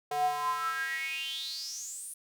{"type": "tone with high-pass filter sweep", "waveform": "square", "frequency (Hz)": 146.6, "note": "D3", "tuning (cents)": -3, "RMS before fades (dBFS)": -34, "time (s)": [0.11, 2.14], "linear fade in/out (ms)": 5, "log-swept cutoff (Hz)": [610, 10000], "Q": 9.6, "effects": []}